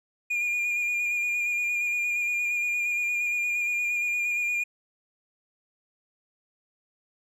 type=tone with vibrato; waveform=triangle; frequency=2424 Hz; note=D#7; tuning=46 cents flat; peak=-23 dBFS; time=0.3-4.64 s; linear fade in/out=10 ms; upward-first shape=square; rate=8.6 Hz; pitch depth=19 cents each way; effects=none